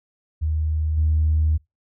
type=tone with level steps; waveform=sine; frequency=77.78 Hz; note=D#2; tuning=in tune; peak=-19 / -15 dBFS; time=0.41-1.58 s; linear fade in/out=20 ms; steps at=0.97 s; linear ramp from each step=10 ms; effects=noise-tail reverb RT60 0.2 s tail -25 dB re dry + tanh soft clip ceiling -11 dBFS